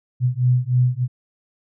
sine beating tone pair, 123.47 / 126.77 Hz, B2 / B2, 0 / +46 cents, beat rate 3.3 Hz, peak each -18 dBFS, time 0.2-1.08 s, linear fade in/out 50 ms, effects none

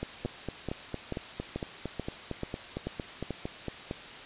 two click trains, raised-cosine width 2 ms, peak -19 / -20 dBFS, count 8 / 18, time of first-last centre 0.25-3.307 / 0.03-3.911 s, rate 2.29 / 4.38 Hz, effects white hiss -44 dBFS RMS until 4.25 s + resampled to 8000 Hz

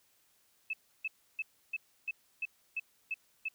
sine tone bursts, 2610 Hz, E7, 18 cents flat, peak -32 dBFS, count 9, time 0.7-3.486 s, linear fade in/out 5 ms, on 34 ms, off 310 ms, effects white hiss -70 dBFS RMS until 3.54 s

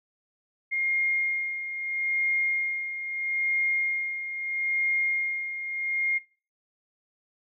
sine tone with tremolo, 2130 Hz, C7, 30 cents sharp, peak -22 dBFS, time 0.71-6.19 s, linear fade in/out 20 ms, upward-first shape sine, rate 0.77 Hz, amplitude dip 65%, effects noise-tail reverb RT60 0.4 s tail -20 dB re dry

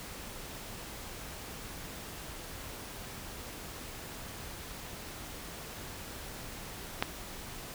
click, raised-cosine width 0.3 ms, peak -11 dBFS, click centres 7.025 s, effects pink hiss -44 dBFS RMS until 7.74 s

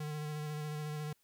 square tone with vibrato, 151 Hz, D3, 48 cents sharp, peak -38 dBFS, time 0-1.13 s, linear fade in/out 5 ms, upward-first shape square, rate 14 Hz, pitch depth 16 cents each way, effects white hiss -74 dBFS RMS until 1.23 s

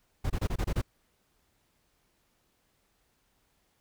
brown noise bursts, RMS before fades -28 dBFS, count 7, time 0.24-0.817 s, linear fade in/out 10 ms, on 61 ms, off 25 ms, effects pink hiss -72 dBFS RMS until 3.8 s

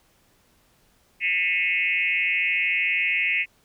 sine tone with frequency modulation, 2343 Hz, D7, 5 cents flat, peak -20 dBFS, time 1.2-3.46 s, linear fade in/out 50 ms, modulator 173 Hz, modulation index 2, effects pink hiss -62 dBFS RMS until 3.64 s

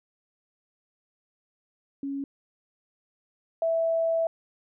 sine tone pair in turn, 277.2 / 658 Hz, C#4 / E5, 0 / -3 cents, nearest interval octave + minor third, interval 1497 cents, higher second, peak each -29 / -22 dBFS, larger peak second, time 2.03-2.24 / 3.62-4.27 s, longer second, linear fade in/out 2 ms, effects none

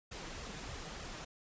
pink noise with flanger, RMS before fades -45 dBFS, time 0.11-1.25 s, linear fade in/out 10 ms, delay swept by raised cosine 1.5 to 6.6 ms, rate 3.3 Hz, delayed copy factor +0.65, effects resampled to 16000 Hz

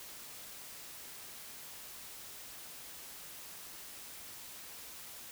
silence, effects white hiss -49 dBFS RMS until 5.31 s

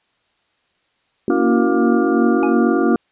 sine chord, F# dominant seventh, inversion first, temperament equal with one note detuned, 233.1 / 279.9 / 329.6 / 370 Hz, A#3 / C#4 / E4 / F#4, 0 / +17 / 0 / 0 cents, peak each -19 dBFS, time 1.28-2.96 s, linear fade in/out 2 ms
harmonic tone, 235.9 Hz, A#3, 21 cents sharp, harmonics 1 / 2 / 3 / 5 / 6, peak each -22 / -25 / -25 / -27 / -28 dBFS, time 1.3-2.96 s, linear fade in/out 2 ms
square tone with exponential decay, 830.6 Hz, G#5, in tune, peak -19 dBFS, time 2.43-2.6 s, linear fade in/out 0 ms, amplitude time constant 35 ms
effects white hiss -64 dBFS RMS until 3.11 s + resampled to 8000 Hz

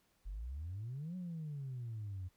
sine exponential two-way sweep, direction up then down, 43.65 to 186 to 88.9 Hz, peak -39 dBFS, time 0.25-2.29 s, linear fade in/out 20 ms, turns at 1.16 s, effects tanh soft clip ceiling -37 dBFS + pink hiss -75 dBFS RMS until 2.36 s

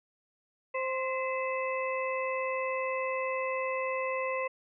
harmonic tone with a mistuned harmonic, 523.3 Hz, C5, in tune, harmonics 1 / 2 / 4 / 5, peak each -32 / -35 / -38 / -39 dBFS, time 0.74-4.48 s, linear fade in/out 10 ms, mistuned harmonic 4, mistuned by -48 cents, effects none

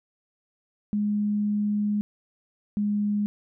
sine tone pair in turn, 207.8 / 206.8 Hz, G#3 / G#3, +1 / -7 cents, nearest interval unison, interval 8 cents, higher first, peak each -22 dBFS, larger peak neither, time 0.93-2.01 / 2.77-3.26 s, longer first, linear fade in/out 0 ms, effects none

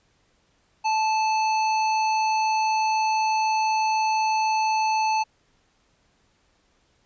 sine tone with hard clipping, 874 Hz, A5, 12 cents flat, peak -22 dBFS, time 0.84-5.24 s, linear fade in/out 20 ms, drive 17 dB, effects pink hiss -65 dBFS RMS until 7.05 s + resampled to 16000 Hz

